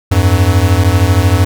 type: beating tone pair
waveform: square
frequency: 86.9 / 99.9 Hz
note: F2 / G2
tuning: -8 / +33 cents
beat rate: 13 Hz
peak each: -11 dBFS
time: 0.11-1.45 s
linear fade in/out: 10 ms
effects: none